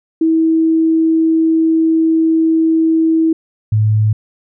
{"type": "tone pair in turn", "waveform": "sine", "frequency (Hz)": [323.2, 107.51], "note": ["E4", "A2"], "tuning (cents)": [-34, -40], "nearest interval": "octave + perfect fifth", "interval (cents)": 1906, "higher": "first", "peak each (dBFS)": -9, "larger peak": "neither", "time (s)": [[0.21, 3.33], [3.72, 4.13]], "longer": "first", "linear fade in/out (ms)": 5, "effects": []}